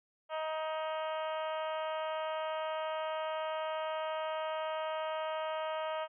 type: harmonic tone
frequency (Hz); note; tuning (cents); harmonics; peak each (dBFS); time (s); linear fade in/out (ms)
314.4; D#4; +18; 2 / 3 / 4 / 5 / 6 / 7 / 8 / 9 / 10; -36 / -40 / -42 / -49 / -52 / -53 / -54 / -52 / -51; 0.29-6.08; 50
effects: none